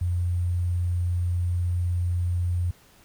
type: tone with sample-and-hold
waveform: sine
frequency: 88.1 Hz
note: F2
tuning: 16 cents sharp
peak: -22 dBFS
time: 0.01-2.71 s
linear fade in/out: 5 ms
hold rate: 8820 Hz
effects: pink hiss -56 dBFS RMS until 3.04 s